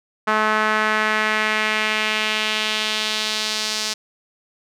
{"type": "tone with band-pass filter sweep", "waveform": "sawtooth", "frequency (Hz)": 215.5, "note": "A3", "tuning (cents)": -36, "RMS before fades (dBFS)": -21, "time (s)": [0.27, 3.94], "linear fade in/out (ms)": 10, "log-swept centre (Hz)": [1300, 5100], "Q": 1.8, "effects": []}